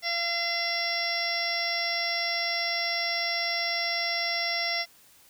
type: harmonic tone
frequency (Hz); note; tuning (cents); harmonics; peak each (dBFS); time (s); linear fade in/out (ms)
684; F5; -36; 1 / 2 / 3 / 4 / 5 / 6 / 7 / 8; -34 / -42 / -30 / -41 / -38 / -40 / -36 / -31; 0.02-4.86; 50
effects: white hiss -57 dBFS RMS until 5.29 s